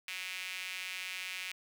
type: tone with high-pass filter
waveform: sawtooth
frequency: 185 Hz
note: F#3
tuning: in tune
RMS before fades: -41 dBFS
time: 0.08-1.52 s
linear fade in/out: 2 ms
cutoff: 2400 Hz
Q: 3.3
effects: none